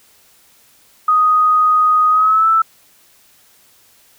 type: tone with pitch glide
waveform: sine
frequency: 1247 to 1320.4 Hz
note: D#6 to E6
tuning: +3 to +2 cents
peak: -9 dBFS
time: 1.08-2.62 s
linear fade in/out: 5 ms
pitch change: +99 cents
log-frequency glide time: 2.1-2.48 s
effects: white hiss -51 dBFS RMS until 4.18 s